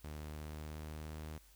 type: tone with pitch glide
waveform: sawtooth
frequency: 75.9 to 77.45 Hz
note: D#2 to D#2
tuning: -42 to -7 cents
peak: -40 dBFS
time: 0.04-1.38 s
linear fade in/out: 5 ms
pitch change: +35 cents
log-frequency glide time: 0.22-1.17 s
effects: added 50 Hz sine -63 dBFS peak until 1.55 s + white hiss -66 dBFS RMS until 1.55 s